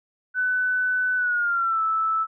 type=tone with pitch glide; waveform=sine; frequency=1500 to 1313.4 Hz; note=F#6 to E6; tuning=+23 to -7 cents; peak=-20 dBFS; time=0.34-2.27 s; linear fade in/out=50 ms; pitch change=-230 cents; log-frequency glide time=1.17-1.81 s; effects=none